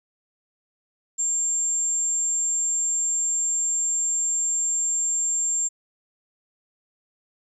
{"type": "tone", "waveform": "sine", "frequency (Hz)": 7370, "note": "A#8", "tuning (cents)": -21, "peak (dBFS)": -21, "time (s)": [1.18, 5.69], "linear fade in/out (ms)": 20, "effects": ["10-bit"]}